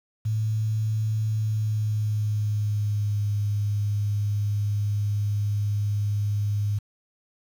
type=tone with pitch glide; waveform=sine; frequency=109 to 103.12 Hz; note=A2 to G#2; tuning=-16 to -12 cents; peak=-22 dBFS; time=0.25-6.79 s; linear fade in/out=10 ms; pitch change=-96 cents; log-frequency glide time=1.25-3.24 s; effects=8-bit